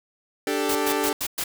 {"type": "chord", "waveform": "sawtooth", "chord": "D suspended fourth", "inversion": "none", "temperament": "equal", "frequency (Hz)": [293.7, 392, 440], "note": ["D4", "G4", "A4"], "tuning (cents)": [0, 0, 0], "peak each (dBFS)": -23, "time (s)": [0.47, 1.13], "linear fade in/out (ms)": 2}
{"type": "noise bursts", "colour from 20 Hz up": "white", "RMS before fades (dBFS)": -27, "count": 5, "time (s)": [0.69, 1.44], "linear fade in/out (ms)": 5, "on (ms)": 62, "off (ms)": 110}
{"effects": []}